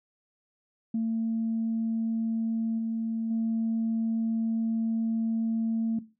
sine tone with level steps, 225.6 Hz, A3, 44 cents sharp, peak -24 / -26 / -23 dBFS, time 0.94-5.99 s, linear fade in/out 5 ms, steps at 2.78 / 3.3 s, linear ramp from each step 10 ms, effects noise-tail reverb RT60 0.3 s tail -17 dB re dry + tanh soft clip ceiling -21 dBFS

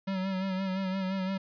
square tone with vibrato, 190 Hz, F#3, 46 cents sharp, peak -30 dBFS, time 0.07-1.38 s, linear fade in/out 10 ms, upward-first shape sine, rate 5.8 Hz, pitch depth 42 cents each way, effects resampled to 11025 Hz

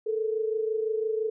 sine tone pair together, 434.8 / 460.7 Hz, A4 / A#4, -21 / -20 cents, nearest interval minor second, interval 101 cents, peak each -26 / -32 dBFS, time 0.06-1.3 s, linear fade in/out 10 ms, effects none

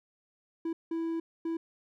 triangle tone bursts at uneven times, 329.6 Hz, E4, in tune, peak -28 dBFS, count 3, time 0.65-0.73 / 0.91-1.2 / 1.45-1.57 s, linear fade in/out 5 ms, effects none

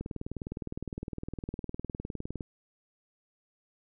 click train, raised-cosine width 3 ms, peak -23 dBFS, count 48, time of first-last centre 0.01-2.408 s, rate 19.6 Hz, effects none

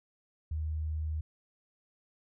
sine tone, 77.78 Hz, D#2, in tune, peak -31 dBFS, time 0.51-1.21 s, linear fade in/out 5 ms, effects none

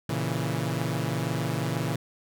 sawtooth chord, A# diminished, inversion none, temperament equal, 116.54 / 138.59 / 164.81 Hz, A#2 / C#3 / E3, 0 / 0 / 0 cents, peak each -27 dBFS, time 0.09-1.96 s, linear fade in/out 5 ms, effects none

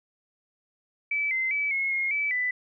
sine tone with pitch steps, 2306 / 2069 / 2297 / 2171 / 2148 / 2304 / 1992 Hz, D7 / C7 / D7 / C#7 / C7 / D7 / B6, -32 / -20 / -39 / -37 / +45 / -34 / +14 cents, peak -24 dBFS, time 1.11-2.51 s, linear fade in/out 5 ms, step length 200 ms, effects none

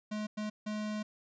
square tone bursts at uneven times, 212.4 Hz, G#3, 39 cents sharp, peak -35 dBFS, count 3, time 0.11-0.27 / 0.37-0.5 / 0.66-1.03 s, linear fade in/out 10 ms, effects resampled to 16000 Hz

